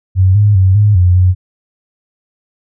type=tone with pitch steps; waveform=sine; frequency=93.9 / 103.8 / 94.4 / 104.3 / 89.7 / 91.5 Hz; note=F#2 / G#2 / F#2 / G#2 / F2 / F#2; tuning=+26 / 0 / +35 / +8 / +47 / -19 cents; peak=-5 dBFS; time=0.15-1.35 s; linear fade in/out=50 ms; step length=200 ms; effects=none